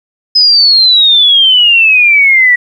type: exponential sweep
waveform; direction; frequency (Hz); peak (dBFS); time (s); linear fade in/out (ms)
sine; down; 5090 to 1929; -3; 0.35-2.56; 10
effects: 7-bit